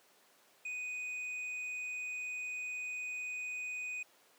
sine tone with hard clipping, 2489 Hz, D#7, in tune, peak -39 dBFS, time 0.65-4.03 s, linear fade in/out 5 ms, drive 4 dB, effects pink hiss -65 dBFS RMS until 4.38 s + high-pass 400 Hz 12 dB/octave

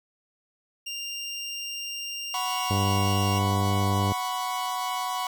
25% pulse tone, 2792 Hz, F7, 1 cent flat, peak -28 dBFS, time 0.86-3.39 s, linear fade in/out 10 ms
45% pulse chord, F# suspended fourth, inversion none, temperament equal, 740 / 987.8 / 1108.7 Hz, F#5 / B5 / C#6, 0 / 0 / 0 cents, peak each -32 / -31 / -33 dBFS, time 2.34-5.27 s, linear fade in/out 2 ms
harmonic tone, 98.6 Hz, G2, 11 cents sharp, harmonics 1 / 2 / 3 / 4 / 5 / 6 / 7 / 9 / 10, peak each -24 / -30 / -34 / -36 / -38 / -40 / -41 / -43 / -44 dBFS, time 2.7-4.13 s, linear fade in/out 10 ms
effects none

